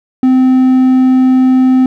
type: tone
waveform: triangle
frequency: 258.1 Hz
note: C4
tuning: 23 cents flat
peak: -3 dBFS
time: 0.23-1.86 s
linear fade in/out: 2 ms
effects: none